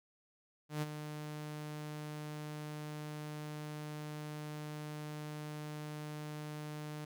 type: tone with ADSR envelope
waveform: sawtooth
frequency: 150.9 Hz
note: D3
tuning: 47 cents sharp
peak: -29 dBFS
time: 0.69-7.05 s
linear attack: 130 ms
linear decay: 29 ms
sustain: -9 dB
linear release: 5 ms
effects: none